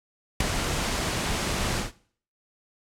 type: noise with ADSR envelope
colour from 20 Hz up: pink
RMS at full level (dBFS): -19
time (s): 0.4-1.92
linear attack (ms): 5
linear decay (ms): 6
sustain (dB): -8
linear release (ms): 150
effects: noise-tail reverb RT60 0.5 s tail -19 dB re dry + low-pass 9000 Hz 12 dB/octave